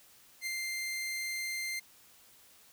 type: tone with ADSR envelope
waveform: sawtooth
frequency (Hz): 2093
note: C7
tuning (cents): 0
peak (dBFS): -29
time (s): 0.41-1.8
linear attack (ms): 57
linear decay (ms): 9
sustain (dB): -2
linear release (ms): 13
effects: white hiss -60 dBFS RMS until 2.72 s